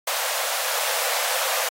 pink high-pass noise, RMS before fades -25 dBFS, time 0.07-1.69 s, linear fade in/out 5 ms, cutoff 490 Hz, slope 96 dB/octave, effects AAC 48 kbps

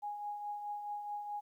sine tone with tremolo, 827 Hz, G#5, 8 cents flat, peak -36 dBFS, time 0.02-1.41 s, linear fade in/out 20 ms, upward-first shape triangle, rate 4.7 Hz, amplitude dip 50%, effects 12-bit

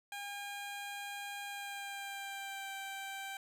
15% pulse tone with pitch glide, 808 to 781.8 Hz, G#5 to G5, -48 to -5 cents, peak -35 dBFS, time 0.12-3.37 s, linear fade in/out 2 ms, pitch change -57 cents, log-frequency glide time 1.46-2.73 s, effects none

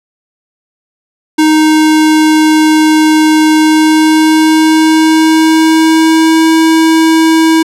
square tone with pitch glide, 311.1 to 322.6 Hz, D#4 to E4, 0 to -37 cents, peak -5 dBFS, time 1.38-7.63 s, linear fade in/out 10 ms, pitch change +63 cents, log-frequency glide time 3.55-6.51 s, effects low-pass 11000 Hz 12 dB/octave

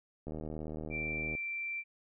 click train, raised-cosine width 2 ms, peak -28 dBFS, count 85, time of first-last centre 0.27-1.351 s, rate 77.7 Hz
sine tone, 2349 Hz, D7, in tune, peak -35 dBFS, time 0.9-1.84 s, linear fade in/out 50 ms
effects none

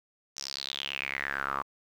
sawtooth tone with band-pass filter sweep, 68.9 Hz, C#2, 10 cents flat, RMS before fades -35 dBFS, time 0.36-1.63 s, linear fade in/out 20 ms, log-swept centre 5900 to 1100 Hz, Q 6.6, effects 10-bit

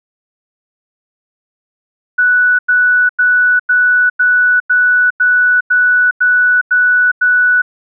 sine tone bursts, 1480 Hz, F#6, in tune, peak -7 dBFS, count 11, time 2.18-7.62 s, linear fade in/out 10 ms, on 410 ms, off 93 ms, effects none

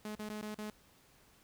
sawtooth tone with dropouts, 212.3 Hz, G#3, 38 cents sharp, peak -36 dBFS, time 0.05-0.7 s, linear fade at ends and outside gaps 2 ms, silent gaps 0.152-0.193 / 0.289-0.298 / 0.414-0.425 / 0.544-0.585 s, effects pink hiss -65 dBFS RMS until 1.43 s

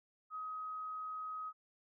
sine tone, 1263 Hz, D#6, 26 cents sharp, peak -40 dBFS, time 0.3-1.53 s, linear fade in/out 50 ms, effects none

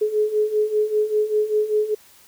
sine beating tone pair, 422 / 427.1 Hz, G#4 / G#4, +28 / +48 cents, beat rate 5.1 Hz, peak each -23 / -19 dBFS, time 0.01-1.95 s, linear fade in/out 10 ms, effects white hiss -51 dBFS RMS until 2.27 s

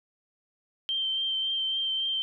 sine tone with vibrato, 3136 Hz, G7, in tune, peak -26 dBFS, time 0.89-2.22 s, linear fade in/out 0 ms, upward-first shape triangle, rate 3.6 Hz, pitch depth 19 cents each way, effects none

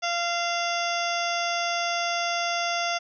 harmonic tone, 690 Hz, F5, 21 cents flat, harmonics 1 / 2 / 3 / 4 / 5 / 7 / 8 / 9, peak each -28 / -31 / -33 / -34 / -35 / -36 / -37 / -38 dBFS, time 0.02-2.99 s, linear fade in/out 20 ms, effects none

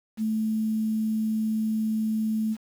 sine tone with quantisation, 218.7 Hz, A3, 10 cents flat, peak -23 dBFS, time 0.17-2.57 s, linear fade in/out 50 ms, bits 8, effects none

